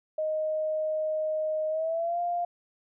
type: tone with pitch glide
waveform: sine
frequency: 622.3 to 698.5 Hz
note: D#5 to F5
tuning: 0 to 0 cents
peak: -26 dBFS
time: 0.18-2.45 s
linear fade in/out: 5 ms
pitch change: +200 cents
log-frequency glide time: 1.69-2.2 s
effects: none